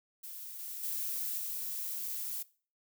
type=noise with level steps; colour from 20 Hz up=violet; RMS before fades=-45 / -42 / -36 / -38 dBFS; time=0.23-2.43 s; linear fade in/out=10 ms; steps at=0.59 / 0.83 / 1.38 s; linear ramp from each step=5 ms; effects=noise-tail reverb RT60 0.4 s tail -20 dB re dry